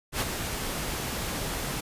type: noise with ADSR envelope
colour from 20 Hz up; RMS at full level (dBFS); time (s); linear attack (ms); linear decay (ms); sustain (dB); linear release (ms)
pink; -26; 0.12-1.81; 84; 38; -6; 12
effects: resampled to 32000 Hz